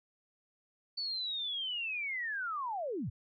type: linear sweep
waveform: sine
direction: down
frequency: 4521 to 79 Hz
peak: -34 dBFS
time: 0.97-3.1 s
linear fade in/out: 10 ms
effects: none